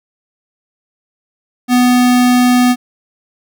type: tone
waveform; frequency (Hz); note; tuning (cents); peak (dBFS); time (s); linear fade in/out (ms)
square; 247.8; B3; +6; -8; 1.68-2.76; 50
effects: none